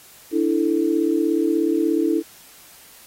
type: chord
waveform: sine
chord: D suspended second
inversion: none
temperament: just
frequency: 293.7 / 330.4 / 440.5 Hz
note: D4 / E4 / A4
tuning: 0 / +4 / +2 cents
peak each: -22 / -19 / -24 dBFS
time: 0.31-2.23 s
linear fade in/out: 50 ms
effects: white hiss -47 dBFS RMS until 3.06 s + AAC 48 kbps